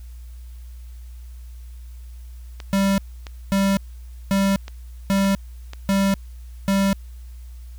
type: clicks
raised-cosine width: 0.2 ms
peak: -18 dBFS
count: 6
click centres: 2.602 / 3.268 / 4.681 / 5.184 / 5.247 / 5.734 s
type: tone bursts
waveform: square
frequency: 196 Hz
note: G3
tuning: in tune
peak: -17 dBFS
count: 6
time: 2.73-6.93 s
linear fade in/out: 0 ms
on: 250 ms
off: 540 ms
effects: added 60 Hz sine -35 dBFS peak until 7.78 s + white hiss -57 dBFS RMS until 7.78 s